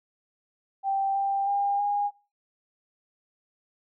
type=tone with pitch steps; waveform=sine; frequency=783 / 790 / 804 / 817 Hz; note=G5 / G5 / G5 / G#5; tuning=-2 / +13 / +44 / -29 cents; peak=-23 dBFS; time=0.83-2.11 s; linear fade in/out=50 ms; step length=320 ms; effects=noise-tail reverb RT60 0.3 s tail -20 dB re dry